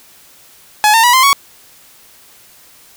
sawtooth tone with pitch steps, 846 / 906.7 / 971.8 / 1041.5 / 1116.3 Hz, G#5 / A#5 / B5 / C6 / C#6, +32 / -48 / -28 / -8 / +12 cents, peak -3 dBFS, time 0.84-1.33 s, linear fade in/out 0 ms, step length 98 ms, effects white hiss -44 dBFS RMS until 2.96 s

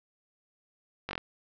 slowing click train, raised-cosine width 0.3 ms, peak -17 dBFS, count 5, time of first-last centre 1.09-1.179 s, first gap 20 ms, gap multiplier 1.07, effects low-pass 5000 Hz 12 dB/octave

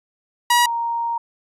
sawtooth / sine tone pair in turn, 961 / 932.6 Hz, B5 / A#5, -48 / +1 cents, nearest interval minor second, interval 51 cents, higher first, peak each -9 / -20 dBFS, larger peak first, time 0.5-0.66 / 0.66-1.18 s, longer second, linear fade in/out 5 ms, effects resampled to 32000 Hz

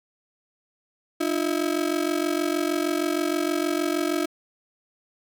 35% pulse ring-modulated tone, 324.2 Hz, E4, 29 cents flat, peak -18 dBFS, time 1.2-4.26 s, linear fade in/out 10 ms, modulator 23.2 Hz, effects 9-bit

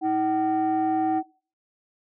sine tone pair together, 318.9 / 758.5 Hz, D#4 / F#5, +43 / +43 cents, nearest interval octave + minor third, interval 1500 cents, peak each -22 dBFS, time 0.01-1.23 s, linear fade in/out 50 ms, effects noise-tail reverb RT60 0.4 s tail -21 dB re dry + tanh soft clip ceiling -17 dBFS

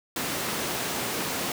pink high-pass noise, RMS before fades -30 dBFS, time 0.16-1.52 s, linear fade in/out 2 ms, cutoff 180 Hz, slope 12 dB/octave, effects none

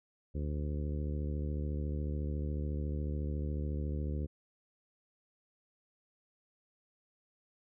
harmonic tone, 74 Hz, D2, 14 cents sharp, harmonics 1 / 2 / 3 / 4 / 5 / 6 / 7, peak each -34 / -40 / -44 / -46 / -48 / -50 / -51 dBFS, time 0.34-4.27 s, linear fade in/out 20 ms, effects none

